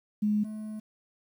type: tone pair in turn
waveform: sine / triangle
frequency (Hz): 210 / 215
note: G#3 / A3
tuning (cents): +19 / -40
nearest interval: unison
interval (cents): 41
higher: second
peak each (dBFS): -23 / -33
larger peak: first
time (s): 0.22-0.44 / 0.44-0.8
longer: second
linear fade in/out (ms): 10
effects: 10-bit